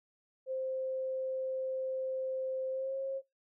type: tone with pitch glide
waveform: sine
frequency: 523.3 to 538.3 Hz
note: C5 to C5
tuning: 0 to +49 cents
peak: -33 dBFS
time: 0.46-3.22 s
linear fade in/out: 50 ms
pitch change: +49 cents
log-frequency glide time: 2.71-2.96 s
effects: noise-tail reverb RT60 0.2 s tail -24 dB re dry